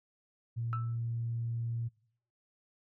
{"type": "tone", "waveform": "sine", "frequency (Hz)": 116.54, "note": "A#2", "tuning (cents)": 0, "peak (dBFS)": -32, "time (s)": [0.56, 1.89], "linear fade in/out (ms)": 20}
{"type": "tone with exponential decay", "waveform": "sine", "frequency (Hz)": 1318.5, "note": "E6", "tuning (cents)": 0, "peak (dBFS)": -31, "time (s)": [0.73, 0.95], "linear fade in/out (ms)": 0, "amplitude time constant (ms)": 47}
{"effects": ["noise-tail reverb RT60 0.6 s tail -23 dB re dry", "tanh soft clip ceiling -25 dBFS"]}